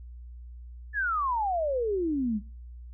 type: exponential sweep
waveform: sine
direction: down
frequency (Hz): 1760 to 197.5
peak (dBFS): -25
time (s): 0.93-2.41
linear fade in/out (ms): 50
effects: noise-tail reverb RT60 0.4 s tail -23 dB re dry + added 60 Hz sine -41 dBFS peak until 2.93 s